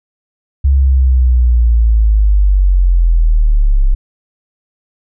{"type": "linear sweep", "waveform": "sine", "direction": "down", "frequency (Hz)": [69.1, 32.54], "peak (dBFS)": -6, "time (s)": [0.64, 3.95], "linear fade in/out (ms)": 10, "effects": []}